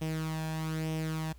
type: tone with flanger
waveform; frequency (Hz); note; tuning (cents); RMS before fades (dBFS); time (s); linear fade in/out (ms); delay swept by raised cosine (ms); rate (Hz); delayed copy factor
sawtooth; 158.5; D#3; +32; -34; 0.01-1.33; 10; 0.34 to 1.21; 1.1; +0.55
effects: added 60 Hz sine -49 dBFS peak until 1.38 s + pink hiss -65 dBFS RMS until 1.38 s